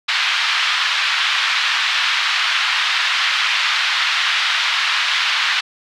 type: band-pass noise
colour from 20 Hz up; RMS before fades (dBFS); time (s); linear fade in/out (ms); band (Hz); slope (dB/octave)
white; -18; 0.08-5.61; 10; 1100 to 3800; 24
effects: none